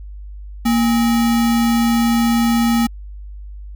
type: tone with sample-and-hold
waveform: sine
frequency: 233.1 Hz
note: A#3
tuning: in tune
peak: -12 dBFS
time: 0.65-2.87 s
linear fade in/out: 10 ms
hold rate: 1050 Hz
effects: added 50 Hz sine -30 dBFS peak until 3.75 s